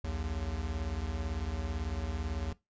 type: beating tone pair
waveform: square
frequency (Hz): 61.74 / 79.74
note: B1 / D#2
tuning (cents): 0 / +43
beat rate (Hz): 18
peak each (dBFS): -38 / -36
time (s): 0.04-2.53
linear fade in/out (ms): 5
effects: noise-tail reverb RT60 0.2 s tail -20 dB re dry + resampled to 16000 Hz